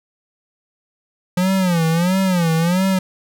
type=tone with vibrato; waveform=square; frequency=176.2 Hz; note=F3; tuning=16 cents sharp; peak=-15 dBFS; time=1.37-2.99 s; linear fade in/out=5 ms; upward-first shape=sine; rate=1.5 Hz; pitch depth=150 cents each way; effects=none